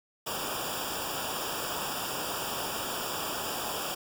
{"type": "noise with comb filter", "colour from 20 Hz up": "pink", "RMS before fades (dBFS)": -34, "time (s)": [0.26, 3.95], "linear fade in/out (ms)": 10, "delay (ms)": 0.48, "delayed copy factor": -0.95, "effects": []}